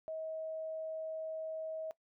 sine tone, 637 Hz, D#5, 41 cents sharp, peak -38 dBFS, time 0.08-1.91 s, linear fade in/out 0 ms, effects noise-tail reverb RT60 0.1 s tail -19 dB re dry

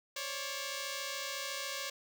5% pulse tone pair together, 541 / 574.9 Hz, C#5 / D5, -42 / -37 cents, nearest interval minor second, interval 105 cents, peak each -28 / -29 dBFS, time 0.16-1.9 s, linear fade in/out 5 ms, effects none

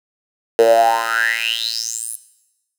10% pulse tone with high-pass filter sweep, 114 Hz, A#2, 38 cents flat, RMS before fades -17 dBFS, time 0.59-2.16 s, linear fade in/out 0 ms, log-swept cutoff 450 to 11000 Hz, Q 9.9, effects noise-tail reverb RT60 1.0 s tail -17 dB re dry

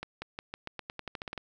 accelerating click train, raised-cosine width 0.3 ms, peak -21 dBFS, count 14, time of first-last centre 0.03-1.378 s, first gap 190 ms, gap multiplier 0.89, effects none

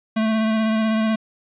square tone with vibrato, 220 Hz, A3, in tune, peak -18 dBFS, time 0.16-1.16 s, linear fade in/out 10 ms, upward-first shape sine, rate 16 Hz, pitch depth 19 cents each way, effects resampled to 8000 Hz + 9-bit

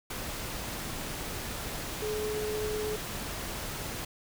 sine tone in noise, 426.1 Hz, G#4, 44 cents sharp, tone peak -31 dBFS, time 2.02-2.96 s, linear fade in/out 5 ms, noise pink, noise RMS -37 dBFS, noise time 0.1-4.05 s, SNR +3 dB, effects none

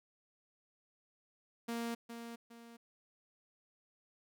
sawtooth tone with echo, 233.1 Hz, A#3, in tune, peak -33 dBFS, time 1.68-1.95 s, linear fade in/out 10 ms, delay 410 ms, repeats 2, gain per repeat -8 dB, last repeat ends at 2.77 s, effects none

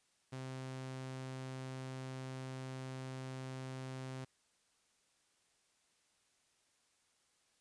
sawtooth tone, 130.81 Hz, C3, in tune, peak -39 dBFS, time 0.32-4.25 s, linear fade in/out 10 ms, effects white hiss -75 dBFS RMS until 7.6 s + resampled to 22050 Hz

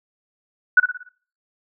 sine tone with echo, 1480 Hz, F#6, in tune, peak -7 dBFS, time 0.77-0.8 s, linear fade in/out 5 ms, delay 58 ms, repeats 5, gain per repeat -7 dB, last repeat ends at 1.09 s, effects noise-tail reverb RT60 0.5 s tail -25 dB re dry

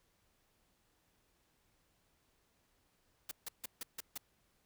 white noise bursts, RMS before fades -42 dBFS, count 6, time 3.29-4.178 s, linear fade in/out 5 ms, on 23 ms, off 150 ms, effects pink hiss -75 dBFS RMS until 4.65 s

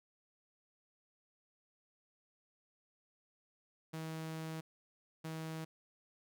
sawtooth tone bursts at uneven times, 160 Hz, D#3, 49 cents sharp, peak -37 dBFS, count 2, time 3.93-4.61 / 5.24-5.65 s, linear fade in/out 10 ms, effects none

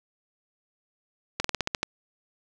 slowing click train, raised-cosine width 0.2 ms, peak -8 dBFS, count 8, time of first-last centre 1.4-1.83 s, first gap 44 ms, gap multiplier 1.11, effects none

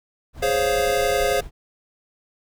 brown noise, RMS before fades -35 dBFS, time 0.33-1.51 s, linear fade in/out 50 ms
square chord, Db major seventh, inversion second, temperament equal, 415.3 / 523.3 / 554.4 / 698.5 Hz, Ab4 / C5 / Db5 / F5, 0 / 0 / 0 / 0 cents, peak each -25 / -24 / -26 / -25 dBFS, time 0.42-1.41 s, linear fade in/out 10 ms
effects none

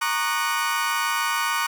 30% pulse chord, D# minor seventh, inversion second, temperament equal with one note detuned, 932.3 / 1108.7 / 1215.4 / 1480 Hz, A#5 / C#6 / D#6 / F#6, 0 / 0 / -41 / 0 cents, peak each -25 dBFS, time 0.01-1.67 s, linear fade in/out 10 ms, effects none

